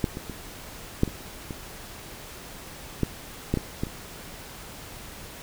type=clicks; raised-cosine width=3 ms; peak=-9 / -20 / -21 / -6 / -20 / -20 / -9 / -9 / -13 / -13 / -26 dBFS; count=11; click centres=0.042 / 0.171 / 0.297 / 1.034 / 1.077 / 1.508 / 3.033 / 3.54 / 3.573 / 3.835 / 3.869 s; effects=pink hiss -42 dBFS RMS until 5.42 s